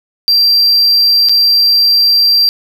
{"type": "tone with dropouts", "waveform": "triangle", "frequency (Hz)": 4717, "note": "D8", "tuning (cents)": 7, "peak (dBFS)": -5, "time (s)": [0.28, 2.49], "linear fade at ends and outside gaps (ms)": 0, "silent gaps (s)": [1.287, 1.294], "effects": []}